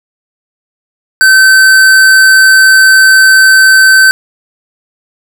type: tone with hard clipping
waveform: sine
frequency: 1539 Hz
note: G6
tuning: 32 cents flat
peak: -3 dBFS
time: 1.21-4.11 s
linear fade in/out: 0 ms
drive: 15 dB
effects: none